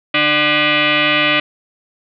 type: tone with frequency modulation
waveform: sine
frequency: 301.3 Hz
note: D4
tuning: 44 cents sharp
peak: -11 dBFS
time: 0.14-1.4 s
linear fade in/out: 5 ms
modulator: 449 Hz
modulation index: 6.7
effects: none